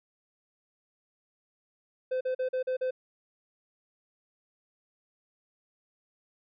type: tone bursts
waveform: triangle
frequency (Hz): 513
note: C5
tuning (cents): -34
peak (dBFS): -25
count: 6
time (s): 2.11-2.909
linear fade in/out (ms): 10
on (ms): 99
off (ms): 41
effects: resampled to 11025 Hz